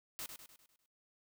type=noise with echo; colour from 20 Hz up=white; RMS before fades=-43 dBFS; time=0.19-0.26 s; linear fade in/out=0 ms; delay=100 ms; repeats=6; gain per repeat=-6 dB; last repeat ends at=0.86 s; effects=noise-tail reverb RT60 0.2 s tail -23 dB re dry